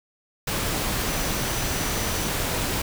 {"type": "tone in noise", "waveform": "sine", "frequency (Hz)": 5940, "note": "F#8", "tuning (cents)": 6, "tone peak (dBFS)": -37, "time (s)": [1.07, 2.29], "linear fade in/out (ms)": 5, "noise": "pink", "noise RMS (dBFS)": -26, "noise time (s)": [0.47, 2.82], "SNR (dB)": -14, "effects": []}